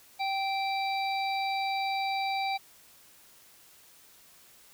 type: harmonic tone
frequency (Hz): 780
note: G5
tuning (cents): -9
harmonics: 1 / 3 / 5 / 6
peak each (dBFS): -29 / -35 / -39 / -42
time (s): 0.19-2.58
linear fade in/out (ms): 20
effects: white hiss -57 dBFS RMS until 4.73 s